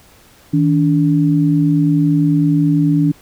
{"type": "tone pair together", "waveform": "sine", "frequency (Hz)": [159.1, 288.1], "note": ["D#3", "D4"], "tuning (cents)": [39, -33], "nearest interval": "minor seventh", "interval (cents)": 1028, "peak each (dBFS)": -13, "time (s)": [0.53, 3.12], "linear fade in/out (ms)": 10, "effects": ["pink hiss -47 dBFS RMS until 3.21 s"]}